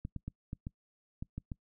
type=clicks; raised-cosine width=5 ms; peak=-26 dBFS; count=8; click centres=0.051 / 0.163 / 0.28 / 0.531 / 0.669 / 1.225 / 1.38 / 1.518 s; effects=noise-tail reverb RT60 0.1 s tail -24 dB re dry